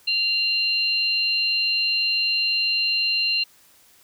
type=tone pair together; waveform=sine; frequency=2778 / 4146 Hz; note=F7 / C8; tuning=-10 / -17 cents; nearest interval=perfect fifth; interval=693 cents; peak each=-22 dBFS; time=0.07-3.44 s; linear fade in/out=10 ms; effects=white hiss -55 dBFS RMS until 4.03 s